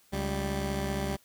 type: tone pair together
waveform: 15% pulse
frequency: 70.5 / 196.09 Hz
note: C#2 / G3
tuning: +30 / +1 cents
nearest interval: octave + tritone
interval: 1771 cents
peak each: -26 dBFS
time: 0.12-1.17 s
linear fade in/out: 20 ms
effects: white hiss -63 dBFS RMS until 1.24 s